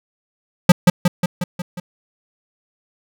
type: tone with echo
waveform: square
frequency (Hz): 177.6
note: F3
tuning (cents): +29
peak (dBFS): -3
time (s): 0.69-0.72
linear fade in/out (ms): 5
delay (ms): 180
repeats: 6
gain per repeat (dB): -4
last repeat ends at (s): 1.8
effects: none